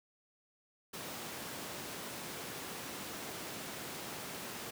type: high-pass noise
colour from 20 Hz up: pink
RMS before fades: -44 dBFS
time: 0.93-4.71 s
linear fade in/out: 10 ms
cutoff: 170 Hz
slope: 12 dB/octave
effects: none